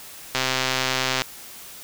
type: click train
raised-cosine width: 0.2 ms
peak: -4 dBFS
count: 114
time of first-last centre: 0.35-1.219 s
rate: 130 Hz
effects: white hiss -41 dBFS RMS until 1.83 s